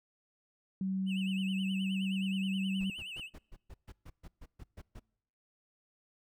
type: tone with pitch glide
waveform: sine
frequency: 190.5 to 192.16 Hz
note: G3 to G3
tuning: -49 to -34 cents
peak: -31 dBFS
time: 0.81-2.9 s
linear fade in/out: 2 ms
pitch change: +15 cents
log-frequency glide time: 1-2.22 s
type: tone with vibrato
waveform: triangle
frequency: 2794 Hz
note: F7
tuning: in tune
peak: -39 dBFS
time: 1.06-3.3 s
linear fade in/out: 50 ms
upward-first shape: sine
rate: 9.5 Hz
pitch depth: 150 cents each way
type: noise bursts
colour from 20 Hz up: brown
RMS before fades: -47 dBFS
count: 13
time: 2.8-4.997 s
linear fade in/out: 10 ms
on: 49 ms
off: 130 ms
effects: noise-tail reverb RT60 0.8 s tail -25 dB re dry